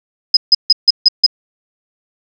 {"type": "tone bursts", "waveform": "sine", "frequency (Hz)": 5040, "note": "D#8", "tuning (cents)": 21, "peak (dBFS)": -3, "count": 6, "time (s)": [0.34, 1.264], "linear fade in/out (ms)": 5, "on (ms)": 29, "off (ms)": 150, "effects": []}